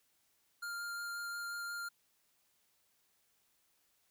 square tone with vibrato, 1400 Hz, F6, 4 cents sharp, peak -40 dBFS, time 0.62-1.89 s, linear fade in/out 10 ms, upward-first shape sine, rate 5.6 Hz, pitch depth 8 cents each way, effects white hiss -75 dBFS RMS until 4.1 s

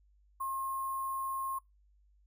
sine tone with sample-and-hold, 1070 Hz, C6, 38 cents sharp, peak -33 dBFS, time 0.4-1.59 s, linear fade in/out 10 ms, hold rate 11025 Hz, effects noise-tail reverb RT60 0.2 s tail -25 dB re dry + added 50 Hz sine -63 dBFS peak until 2.26 s

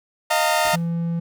sawtooth chord, Eb suspended second, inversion none, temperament equal with one note detuned, 622.3 / 698.5 / 912.1 Hz, Eb5 / F5 / Bb5, 0 / 0 / -38 cents, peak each -18 dBFS, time 0.3-0.76 s, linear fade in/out 10 ms
pink noise with exponential decay, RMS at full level -33 dBFS, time 0.65-0.94 s, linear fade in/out 2 ms, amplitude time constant 63 ms
triangle tone, 168.4 Hz, E3, 37 cents sharp, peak -19 dBFS, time 0.73-1.2 s, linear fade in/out 10 ms
effects none

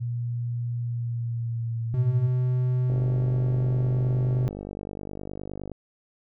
sine tone with pitch glide, 119.4 to 113.48 Hz, A#2 to A#2, +42 to -46 cents, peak -26 dBFS, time 0-2.29 s, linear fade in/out 20 ms, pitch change -88 cents, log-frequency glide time 0.79-2.16 s
triangle tone, 126.1 Hz, B2, 36 cents sharp, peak -19 dBFS, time 1.94-4.48 s, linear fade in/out 0 ms
click train, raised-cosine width 2 ms, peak -22 dBFS, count 141, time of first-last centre 2.9-5.717 s, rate 49.7 Hz
effects none

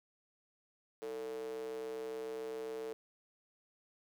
square tone with high-pass filter, 63.6 Hz, C2, 48 cents flat, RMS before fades -42 dBFS, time 1.02-2.93 s, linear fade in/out 0 ms, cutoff 430 Hz, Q 8.2, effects none

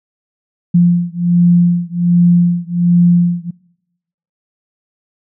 sine beating tone pair, 173.6 / 174.9 Hz, F3 / F3, -10 / +3 cents, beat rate 1.3 Hz, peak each -11 dBFS, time 0.74-3.51 s, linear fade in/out 10 ms, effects noise-tail reverb RT60 0.9 s tail -24 dB re dry

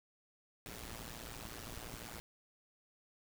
pink noise with amplitude modulation, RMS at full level -44 dBFS, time 0.66-2.2 s, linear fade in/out 0 ms, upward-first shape sine, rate 115 Hz, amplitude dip 85%, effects none

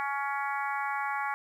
harmonic tone, 280 Hz, C#4, 18 cents sharp, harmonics 3 / 4 / 5 / 6 / 7 / 8, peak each -33 / -35 / -37 / -39 / -40 / -41 dBFS, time 0-1.34 s, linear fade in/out 0 ms, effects 10-bit

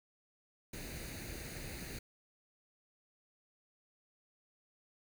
pink noise with comb filter, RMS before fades -45 dBFS, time 0.73-1.99 s, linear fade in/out 5 ms, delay 0.46 ms, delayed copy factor +0.65, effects none

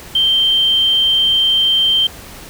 triangle tone, 3136 Hz, G7, in tune, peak -7 dBFS, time 0.15-2.07 s, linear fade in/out 5 ms, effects tanh soft clip ceiling -8 dBFS + pink hiss -35 dBFS RMS until 2.49 s

